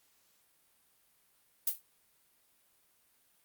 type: noise with exponential decay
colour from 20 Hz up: violet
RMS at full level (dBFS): -25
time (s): 1.67-1.81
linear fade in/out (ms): 5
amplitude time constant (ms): 30
effects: white hiss -70 dBFS RMS until 3.44 s + Opus 48 kbps